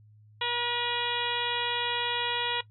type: harmonic tone with a mistuned harmonic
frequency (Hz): 479.8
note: A#4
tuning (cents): +50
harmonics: 1 / 2 / 3 / 4 / 5 / 6 / 7 / 8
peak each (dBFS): -38 / -32 / -38 / -36 / -36 / -35 / -33 / -38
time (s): 0.41-2.61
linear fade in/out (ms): 5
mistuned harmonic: 5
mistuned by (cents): +28
effects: noise-tail reverb RT60 0.1 s tail -18 dB re dry + added 106 Hz sine -53 dBFS peak until 2.7 s